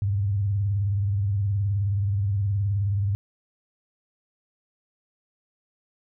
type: tone with vibrato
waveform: sine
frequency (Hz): 100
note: G2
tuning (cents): +35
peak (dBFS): -21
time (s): 0.02-3.15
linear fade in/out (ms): 0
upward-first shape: triangle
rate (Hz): 19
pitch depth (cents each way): 120
effects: none